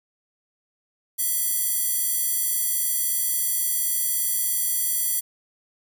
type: tone with high-pass filter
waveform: square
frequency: 659.3 Hz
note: E5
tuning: in tune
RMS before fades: -24 dBFS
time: 1.18-5.21 s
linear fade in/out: 20 ms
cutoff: 11000 Hz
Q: 1
effects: none